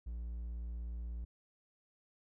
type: tone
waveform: triangle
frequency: 58.27 Hz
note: A#1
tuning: in tune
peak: -37 dBFS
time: 0.06-1.25 s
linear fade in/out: 10 ms
effects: none